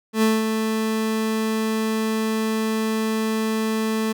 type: tone with ADSR envelope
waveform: 30% pulse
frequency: 220 Hz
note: A3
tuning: in tune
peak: -12 dBFS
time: 0.13-4.13 s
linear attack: 94 ms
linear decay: 200 ms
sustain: -6 dB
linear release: 13 ms
effects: none